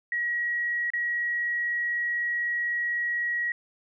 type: tone with dropouts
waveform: sine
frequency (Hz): 1908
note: A#6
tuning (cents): +40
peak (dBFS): -25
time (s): 0.12-3.52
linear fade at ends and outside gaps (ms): 2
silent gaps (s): 0.903-0.935
effects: none